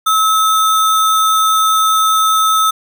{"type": "tone with sample-and-hold", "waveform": "sine", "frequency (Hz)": 1295, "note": "E6", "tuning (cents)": -31, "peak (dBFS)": -9, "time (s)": [0.06, 2.71], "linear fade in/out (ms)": 10, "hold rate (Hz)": 4900, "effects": []}